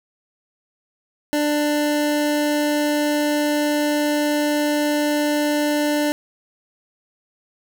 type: tone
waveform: 25% pulse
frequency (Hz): 296.1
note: D4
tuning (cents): +14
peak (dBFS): -14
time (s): 1.33-6.12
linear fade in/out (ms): 0
effects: none